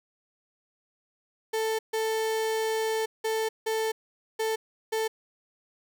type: tone bursts at uneven times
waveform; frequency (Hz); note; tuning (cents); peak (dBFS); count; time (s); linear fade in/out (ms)
35% pulse; 442.1; A4; +8; -24; 6; 1.53-1.79 / 1.93-3.06 / 3.24-3.49 / 3.66-3.92 / 4.39-4.56 / 4.92-5.08; 10
effects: none